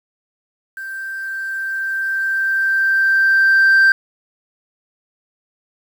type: tone with level ramp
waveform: sine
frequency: 1568 Hz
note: G6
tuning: in tune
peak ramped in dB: -26 to -5 dBFS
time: 0.77-3.92 s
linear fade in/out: 2 ms
effects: tanh soft clip ceiling -7 dBFS + 7-bit